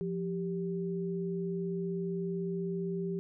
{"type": "tone pair together", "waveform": "sine", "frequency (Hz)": [174.61, 392], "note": ["F3", "G4"], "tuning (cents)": [0, 0], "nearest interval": "octave + major second", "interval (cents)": 1400, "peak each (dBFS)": [-34, -35], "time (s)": [0.01, 3.19], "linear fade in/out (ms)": 0, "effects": []}